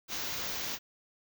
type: band-stop noise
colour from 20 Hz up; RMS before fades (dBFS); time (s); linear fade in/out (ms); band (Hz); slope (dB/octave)
white; -36; 0.08-0.79; 50; 6900 to 15000; 96
effects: none